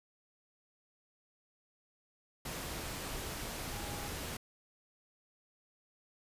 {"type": "tone in noise", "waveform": "sine", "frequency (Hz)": 820, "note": "G#5", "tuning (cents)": -22, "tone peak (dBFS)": -48, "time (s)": [3.72, 4.08], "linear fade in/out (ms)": 5, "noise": "pink", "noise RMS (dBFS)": -41, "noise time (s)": [2.45, 4.37], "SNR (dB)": -10, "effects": ["resampled to 32000 Hz"]}